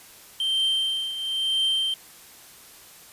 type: tone with tremolo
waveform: triangle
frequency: 3136 Hz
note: G7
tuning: in tune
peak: -18 dBFS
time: 0.4-1.94 s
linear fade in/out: 2 ms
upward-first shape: triangle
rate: 1 Hz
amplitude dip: 70%
effects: white hiss -48 dBFS RMS until 3.12 s + resampled to 32000 Hz